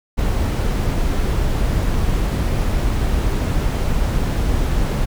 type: noise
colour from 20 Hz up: brown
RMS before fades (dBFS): -18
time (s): 0.17-5.06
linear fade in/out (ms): 20
effects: none